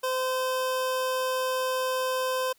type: tone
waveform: 25% pulse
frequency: 515 Hz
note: C5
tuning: 28 cents flat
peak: -22 dBFS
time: 0.03-2.53 s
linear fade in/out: 10 ms
effects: white hiss -64 dBFS RMS until 2.58 s